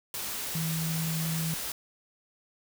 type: tone in noise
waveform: sine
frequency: 161.9 Hz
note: E3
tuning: 31 cents flat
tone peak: -29 dBFS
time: 0.55-1.54 s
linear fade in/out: 2 ms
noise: white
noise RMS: -35 dBFS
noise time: 0.14-1.72 s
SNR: +3 dB
effects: none